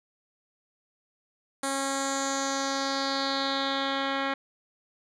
10% pulse tone with low-pass filter sweep, 272.9 Hz, C#4, 27 cents flat, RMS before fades -29 dBFS, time 1.63-4.34 s, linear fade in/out 5 ms, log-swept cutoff 9200 to 2700 Hz, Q 3.6, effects none

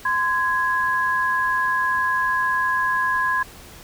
sine tone pair together, 1030.6 / 1661.2 Hz, C6 / G#6, -27 / 0 cents, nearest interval minor sixth, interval 827 cents, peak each -21 dBFS, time 0.05-3.43 s, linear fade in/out 5 ms, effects pink hiss -43 dBFS RMS until 3.83 s

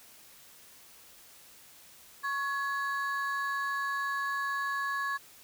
triangle ring-modulated tone, 1396.9 Hz, F6, in tune, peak -25 dBFS, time 2.23-5.18 s, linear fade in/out 20 ms, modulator 291 Hz, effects white hiss -55 dBFS RMS until 5.43 s

